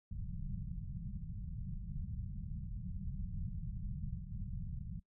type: low-pass noise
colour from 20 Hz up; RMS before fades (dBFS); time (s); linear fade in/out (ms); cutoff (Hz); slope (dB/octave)
pink; -42; 0.11-5; 10; 200; 96
effects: noise-tail reverb RT60 0.1 s tail -21 dB re dry